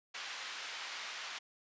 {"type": "band-pass noise", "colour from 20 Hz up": "pink", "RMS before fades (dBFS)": -44, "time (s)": [0.14, 1.39], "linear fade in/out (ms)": 10, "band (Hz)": [1400, 4900], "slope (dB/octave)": 12, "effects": ["resampled to 16000 Hz"]}